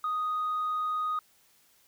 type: tone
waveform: sine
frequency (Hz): 1244.5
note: D#6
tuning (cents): 0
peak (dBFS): -26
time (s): 0.04-1.19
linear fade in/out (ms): 2
effects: tanh soft clip ceiling -25 dBFS + white hiss -64 dBFS RMS until 1.87 s